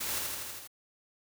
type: noise with echo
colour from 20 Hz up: white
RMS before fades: -35 dBFS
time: 0-0.19 s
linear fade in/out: 10 ms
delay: 81 ms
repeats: 6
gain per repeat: -2 dB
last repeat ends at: 0.676 s
effects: none